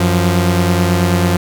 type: tone pair together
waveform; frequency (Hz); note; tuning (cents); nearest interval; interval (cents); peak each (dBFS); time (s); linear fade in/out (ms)
sawtooth; 91.75 / 174.3; F#2 / F3; -14 / -3; major seventh; 1111; -10; 0-1.37; 5
effects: none